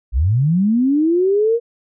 sine linear sweep, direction up, 51 to 476.5 Hz, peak -12 dBFS, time 0.12-1.6 s, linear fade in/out 50 ms, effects none

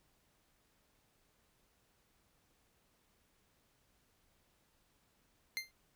25% pulse tone with exponential decay, 2093 Hz, C7, in tune, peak -29 dBFS, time 5.57-5.71 s, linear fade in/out 0 ms, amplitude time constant 30 ms, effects pink hiss -74 dBFS RMS until 5.95 s

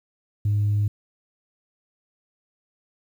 sine tone, 103.5 Hz, G#2, 5 cents flat, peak -17 dBFS, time 0.45-0.88 s, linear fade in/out 5 ms, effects tanh soft clip ceiling -16 dBFS + 9-bit

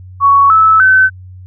sine tone with pitch steps, 1117 / 1305.5 / 1525.9 Hz, C#6 / E6 / G6, +13 / -17 / -47 cents, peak -4 dBFS, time 0.2-1.1 s, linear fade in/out 50 ms, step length 300 ms, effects added 92 Hz sine -30 dBFS peak until 1.46 s

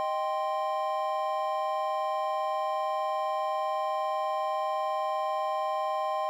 triangle chord, C minor, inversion first, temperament equal, 622.3 / 784 / 1046.5 Hz, Eb5 / G5 / C6, 0 / 0 / 0 cents, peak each -30 dBFS, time 0-6.29 s, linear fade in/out 0 ms, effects none

